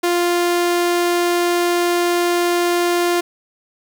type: tone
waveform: sawtooth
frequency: 349.2 Hz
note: F4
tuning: in tune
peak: -11 dBFS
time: 0.03-3.21 s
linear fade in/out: 10 ms
effects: 8-bit